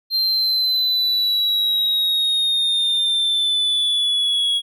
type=exponential sweep; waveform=triangle; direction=down; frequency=4173 to 3322 Hz; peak=-15 dBFS; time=0.1-4.62 s; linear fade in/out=50 ms; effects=none